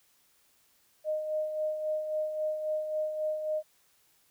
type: tone with tremolo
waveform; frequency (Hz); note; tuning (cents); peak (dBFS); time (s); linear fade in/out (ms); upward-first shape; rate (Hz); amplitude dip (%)
sine; 617; D#5; -15; -27; 1.04-3.63; 50; sine; 3.7; 50
effects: white hiss -67 dBFS RMS until 4.3 s